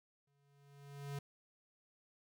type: tone with exponential growth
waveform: square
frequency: 141.4 Hz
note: C#3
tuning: 35 cents sharp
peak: -40 dBFS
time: 0.27-1.19 s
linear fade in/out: 5 ms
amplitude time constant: 200 ms
effects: none